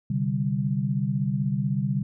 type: chord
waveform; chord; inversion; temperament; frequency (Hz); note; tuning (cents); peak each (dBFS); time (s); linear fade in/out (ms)
sine; C suspended second; none; equal; 130.81 / 146.83 / 196; C3 / D3 / G3; 0 / 0 / 0; -27; 0.1-2.03; 5
effects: none